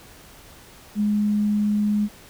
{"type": "tone", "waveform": "sine", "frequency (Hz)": 208.6, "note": "G#3", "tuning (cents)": 8, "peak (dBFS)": -18, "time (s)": [0.95, 2.09], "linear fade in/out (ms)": 50, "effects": ["pink hiss -47 dBFS RMS until 2.29 s"]}